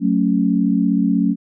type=chord; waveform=sine; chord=F# minor; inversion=none; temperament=just; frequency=185 / 222 / 277.5 Hz; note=F#3 / A3 / C#4; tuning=0 / +16 / +2 cents; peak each=-18 dBFS; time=0-1.36 s; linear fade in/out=50 ms; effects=none